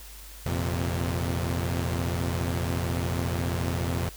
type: chord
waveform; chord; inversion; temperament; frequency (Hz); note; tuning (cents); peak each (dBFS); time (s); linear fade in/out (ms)
sawtooth; F suspended fourth; none; equal with one note detuned; 85.81 / 116.54 / 130.81; F2 / Bb2 / C3; -30 / 0 / 0; -24 / -29 / -29; 0.46-4.09; 0
effects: added 50 Hz sine -44 dBFS peak until 4.16 s + white hiss -47 dBFS RMS until 4.16 s